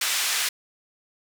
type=band-pass noise; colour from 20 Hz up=pink; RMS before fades=-25 dBFS; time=0.01-0.49 s; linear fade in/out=5 ms; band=1800 to 12000 Hz; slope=12 dB/octave; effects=none